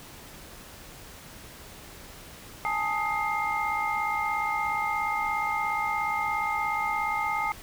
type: tone cluster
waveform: sine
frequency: 831 / 888 / 1252 / 2113 Hz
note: G#5 / A5 / D#6 / C7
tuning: +1 / +16 / +10 / +16 cents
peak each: -31 dBFS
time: 2.65-7.52 s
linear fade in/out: 0 ms
effects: pink hiss -46 dBFS RMS until 7.62 s